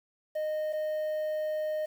triangle tone pair in turn, 616 / 616 Hz, D#5 / D#5, -17 / -17 cents, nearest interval unison, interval 0 cents, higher neither, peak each -27 dBFS, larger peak neither, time 0.35-0.73 / 0.73-1.86 s, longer second, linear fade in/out 10 ms, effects 9-bit

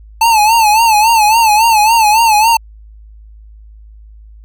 square tone with vibrato, 880 Hz, A5, in tune, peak -7 dBFS, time 0.21-2.57 s, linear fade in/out 5 ms, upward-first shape sine, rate 3.6 Hz, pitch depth 97 cents each way, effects added 53 Hz sine -34 dBFS peak until 4.44 s

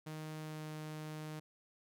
sawtooth tone with pitch glide, 155.56 to 154.4 Hz, D#3 to D#3, 0 to -13 cents, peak -39 dBFS, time 0.06-1.4 s, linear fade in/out 10 ms, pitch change -13 cents, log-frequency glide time 0.38-0.66 s, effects none

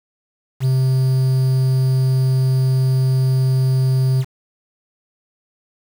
triangle tone with quantisation, 130.81 Hz, C3, in tune, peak -11 dBFS, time 0.6-4.25 s, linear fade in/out 50 ms, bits 6, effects none

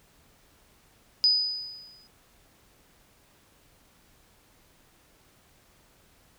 sine tone with exponential decay, 4978 Hz, D#8, in tune, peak -16 dBFS, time 1.24-2.07 s, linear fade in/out 0 ms, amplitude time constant 180 ms, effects pink hiss -61 dBFS RMS until 6.38 s

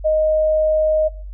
sine tone, 622.3 Hz, D#5, in tune, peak -13 dBFS, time 0.04-1.09 s, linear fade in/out 20 ms, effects noise-tail reverb RT60 0.4 s tail -19 dB re dry + added 48 Hz sine -29 dBFS peak until 1.33 s

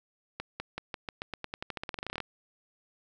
accelerating click train, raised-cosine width 0.3 ms, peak -19 dBFS, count 23, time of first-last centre 0.4-2.203 s, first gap 200 ms, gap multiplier 0.9, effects none

